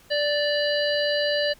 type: harmonic tone with a mistuned harmonic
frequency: 586 Hz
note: D5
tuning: 4 cents flat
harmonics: 1 / 3 / 5 / 7 / 8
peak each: -23 / -28 / -30 / -31 / -32 dBFS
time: 0.1-1.54 s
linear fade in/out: 20 ms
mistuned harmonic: 7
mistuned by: -24 cents
effects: pink hiss -54 dBFS RMS until 1.59 s